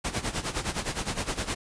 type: noise with tremolo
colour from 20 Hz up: pink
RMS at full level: -28 dBFS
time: 0.04-1.55 s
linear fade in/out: 10 ms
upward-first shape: sine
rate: 9.7 Hz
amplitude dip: 80%
effects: resampled to 22050 Hz